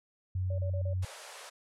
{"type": "tone", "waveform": "sine", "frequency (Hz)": 92.5, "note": "F#2", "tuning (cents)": 0, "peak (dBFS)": -29, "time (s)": [0.35, 1.05], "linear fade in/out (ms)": 5}
{"type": "tone bursts", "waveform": "sine", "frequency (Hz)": 570, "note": "C#5", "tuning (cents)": 48, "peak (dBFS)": -39, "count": 4, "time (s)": [0.5, 0.935], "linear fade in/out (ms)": 5, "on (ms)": 84, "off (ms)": 33}
{"type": "band-pass noise", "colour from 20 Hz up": "pink", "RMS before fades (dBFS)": -48, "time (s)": [1.02, 1.5], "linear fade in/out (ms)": 10, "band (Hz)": [470, 11000], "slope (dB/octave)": 48}
{"effects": []}